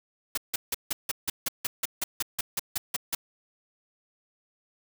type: noise bursts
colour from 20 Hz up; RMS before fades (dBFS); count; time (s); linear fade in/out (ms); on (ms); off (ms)
white; -28; 16; 0.35-3.15; 5; 25; 160
effects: none